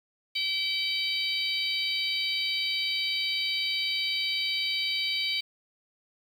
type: harmonic tone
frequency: 768 Hz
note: G5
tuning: 36 cents flat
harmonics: 3 / 4 / 5 / 6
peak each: -32 / -32 / -32 / -32 dBFS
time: 0.35-5.41 s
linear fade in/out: 10 ms
effects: 8-bit